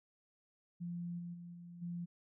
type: tone with level steps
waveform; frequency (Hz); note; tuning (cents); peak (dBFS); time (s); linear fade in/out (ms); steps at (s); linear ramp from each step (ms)
sine; 173.2; F3; -14; -39 / -42 / -47 / -49 / -39; 0.8-2.06; 20; 1.18 / 1.33 / 1.53 / 1.81; 20
effects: none